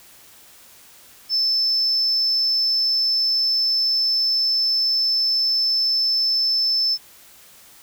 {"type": "tone", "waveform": "sine", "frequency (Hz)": 5274, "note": "E8", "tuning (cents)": 0, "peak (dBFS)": -16, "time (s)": [1.29, 6.98], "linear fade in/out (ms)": 50, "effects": ["tanh soft clip ceiling -12 dBFS", "white hiss -48 dBFS RMS until 7.82 s"]}